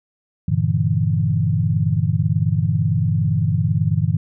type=chord; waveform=sine; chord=E half-diminished seventh; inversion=first; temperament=equal; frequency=98 / 116.54 / 146.83 / 164.81 Hz; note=G2 / Bb2 / D3 / E3; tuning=0 / 0 / 0 / 0 cents; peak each=-21 dBFS; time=0.48-4.17 s; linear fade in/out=5 ms; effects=none